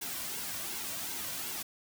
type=noise with flanger; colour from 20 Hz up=white; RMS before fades=-38 dBFS; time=0.01-1.63 s; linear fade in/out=10 ms; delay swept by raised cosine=1.6 to 2.38 ms; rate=2.7 Hz; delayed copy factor=-0.5; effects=none